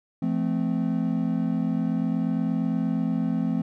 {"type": "tone cluster", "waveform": "triangle", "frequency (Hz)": [170.1, 218.4, 258.9], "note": ["F3", "A3", "C4"], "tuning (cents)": [-45, -13, -18], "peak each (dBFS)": -25, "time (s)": [0.22, 3.62], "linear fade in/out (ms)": 5, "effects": []}